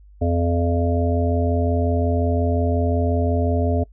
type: harmonic tone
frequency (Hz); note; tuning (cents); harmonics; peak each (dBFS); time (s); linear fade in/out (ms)
85.6; F2; -34; 1 / 3 / 5 / 7 / 8; -19 / -24 / -26 / -27 / -28; 0.21-3.84; 10
effects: noise-tail reverb RT60 0.1 s tail -23 dB re dry + added 50 Hz sine -44 dBFS peak until 3.92 s